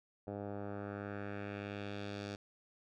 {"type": "tone with low-pass filter sweep", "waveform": "10% pulse", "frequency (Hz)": 101.5, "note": "G#2", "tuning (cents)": -39, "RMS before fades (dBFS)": -43, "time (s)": [0.27, 2.36], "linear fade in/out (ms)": 5, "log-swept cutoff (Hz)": [730, 5200], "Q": 1.6, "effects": []}